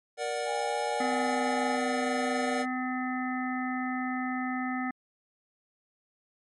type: chord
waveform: square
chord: Bb augmented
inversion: none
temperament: equal with one note detuned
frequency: 470.5 / 587.3 / 740 Hz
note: Bb4 / D5 / F#5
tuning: +16 / 0 / 0 cents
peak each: -35 dBFS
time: 0.17-2.66 s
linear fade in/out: 50 ms
type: tone with pitch glide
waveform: sine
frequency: 812 to 826.7 Hz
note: G#5 to G#5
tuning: -39 to -8 cents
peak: -32 dBFS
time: 0.45-1.79 s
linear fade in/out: 50 ms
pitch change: +31 cents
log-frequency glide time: 0.65-0.83 s
type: harmonic tone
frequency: 254.8 Hz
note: C4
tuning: 46 cents flat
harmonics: 1 / 3 / 5 / 7 / 8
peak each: -31 / -36 / -38 / -39 / -40 dBFS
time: 1-4.91 s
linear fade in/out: 5 ms
effects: MP3 48 kbps